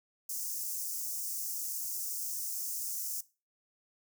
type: high-pass noise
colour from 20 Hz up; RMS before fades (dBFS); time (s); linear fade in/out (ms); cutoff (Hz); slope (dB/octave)
white; -37; 0.29-3.21; 5; 5400; 48
effects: noise-tail reverb RT60 0.3 s tail -19 dB re dry